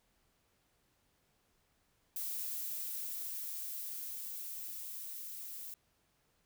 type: noise with level ramp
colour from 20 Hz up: violet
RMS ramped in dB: -39 to -46 dBFS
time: 2.16-5.74 s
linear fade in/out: 2 ms
effects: pink hiss -75 dBFS RMS until 6.45 s